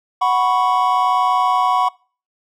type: chord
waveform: triangle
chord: F# suspended fourth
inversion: none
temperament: equal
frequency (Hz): 740 / 987.8 / 1108.7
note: F#5 / B5 / C#6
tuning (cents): 0 / 0 / 0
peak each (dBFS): -16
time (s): 0.21-1.89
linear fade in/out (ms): 10
effects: noise-tail reverb RT60 0.4 s tail -24 dB re dry